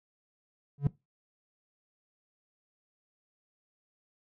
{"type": "tone with exponential growth", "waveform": "triangle", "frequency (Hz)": 142, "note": "C#3", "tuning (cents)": 42, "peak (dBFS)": -16, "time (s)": [0.78, 0.87], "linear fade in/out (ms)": 2, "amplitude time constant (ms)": 19, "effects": ["noise-tail reverb RT60 0.2 s tail -19 dB re dry"]}